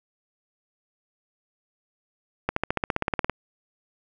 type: accelerating click train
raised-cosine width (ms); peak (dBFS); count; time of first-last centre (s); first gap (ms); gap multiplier
0.5; -8; 14; 2.49-3.297; 74; 0.97
effects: none